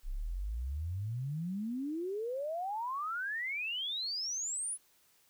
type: exponential sweep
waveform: sine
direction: up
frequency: 30.06 to 10380 Hz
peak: -34 dBFS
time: 0.03-4.78 s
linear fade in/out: 50 ms
effects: white hiss -68 dBFS RMS until 5.29 s